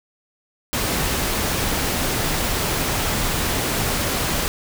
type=noise; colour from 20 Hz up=pink; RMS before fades=-22 dBFS; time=0.73-4.48 s; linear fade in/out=0 ms; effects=none